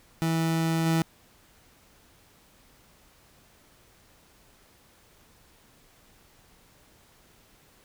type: tone with level steps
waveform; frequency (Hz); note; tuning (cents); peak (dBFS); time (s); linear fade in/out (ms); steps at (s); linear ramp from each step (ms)
30% pulse; 163.3; E3; -16; -21 / -19; 0.22-1.02; 0; 0.85; 20
effects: pink hiss -59 dBFS RMS until 7.84 s